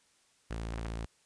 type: tone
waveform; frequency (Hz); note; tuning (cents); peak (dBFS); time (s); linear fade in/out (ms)
sawtooth; 56; A1; +31; -32; 0.5-1.06; 10
type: clicks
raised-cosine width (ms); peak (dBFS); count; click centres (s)
0.5; -26; 4; 0.526 / 0.737 / 0.784 / 0.857
effects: white hiss -68 dBFS RMS until 1.25 s + resampled to 22050 Hz